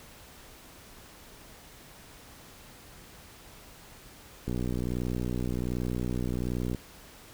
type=click train; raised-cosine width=3 ms; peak=-19 dBFS; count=140; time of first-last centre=4.48-6.748 s; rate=61.3 Hz; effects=pink hiss -51 dBFS RMS until 7.33 s